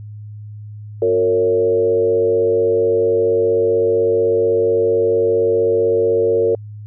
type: tone with frequency modulation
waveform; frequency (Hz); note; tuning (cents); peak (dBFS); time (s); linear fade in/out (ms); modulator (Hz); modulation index
sine; 458.1; A#4; -30; -12; 1.02-6.55; 2; 95.7; 0.82
effects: added 105 Hz sine -30 dBFS peak until 6.86 s